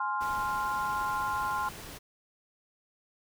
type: chord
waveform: sine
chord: F minor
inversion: first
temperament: just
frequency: 838.1 / 1047.7 / 1396.9 Hz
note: Ab5 / C6 / F6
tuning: +16 / +2 / 0 cents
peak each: -34 / -31 / -35 dBFS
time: 0-1.69 s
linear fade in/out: 5 ms
type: noise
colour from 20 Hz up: pink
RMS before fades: -44 dBFS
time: 0.2-1.99 s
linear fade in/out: 20 ms
effects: none